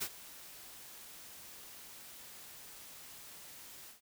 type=noise with ADSR envelope; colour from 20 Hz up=white; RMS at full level=-35 dBFS; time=0-4.01 s; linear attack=22 ms; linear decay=62 ms; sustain=-17 dB; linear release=130 ms; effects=none